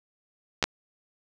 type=clicks; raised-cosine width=0.2 ms; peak=-5 dBFS; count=2; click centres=0.627 / 0.64 s; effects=none